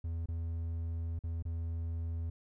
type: tone with dropouts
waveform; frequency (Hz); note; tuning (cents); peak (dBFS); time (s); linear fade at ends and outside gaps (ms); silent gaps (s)
triangle; 82.9; E2; +10; -32; 0.04-2.3; 5; 0.259-0.285 / 1.191-1.237 / 1.425-1.452
effects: none